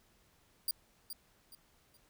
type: tone with echo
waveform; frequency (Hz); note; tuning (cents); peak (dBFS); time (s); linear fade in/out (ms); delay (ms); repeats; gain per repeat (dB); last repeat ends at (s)
5% pulse; 4777; D8; +29; -24; 0.68-0.71; 2; 420; 3; -10; 1.97
effects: pink hiss -69 dBFS RMS until 2.09 s